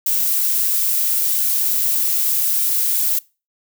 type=noise; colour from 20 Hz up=violet; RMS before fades=-18 dBFS; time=0.06-3.19 s; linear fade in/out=5 ms; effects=noise-tail reverb RT60 0.3 s tail -23 dB re dry